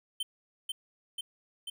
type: tone with echo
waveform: square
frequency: 3099 Hz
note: G7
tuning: 21 cents flat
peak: -31 dBFS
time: 0.2-0.23 s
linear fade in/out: 5 ms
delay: 490 ms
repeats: 3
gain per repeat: -2 dB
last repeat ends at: 1.7 s
effects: none